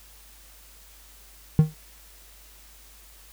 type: tone with exponential decay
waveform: triangle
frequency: 155.56 Hz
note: D#3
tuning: in tune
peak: -7 dBFS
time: 1.59-1.74 s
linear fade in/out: 0 ms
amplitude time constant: 31 ms
effects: added 50 Hz sine -52 dBFS peak until 3.32 s + white hiss -52 dBFS RMS until 3.32 s